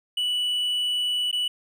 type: tone with dropouts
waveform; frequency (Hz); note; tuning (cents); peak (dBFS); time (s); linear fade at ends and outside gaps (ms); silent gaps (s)
triangle; 2957; F#7; -2; -21; 0.17-1.48; 5; 1.314-1.327
effects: none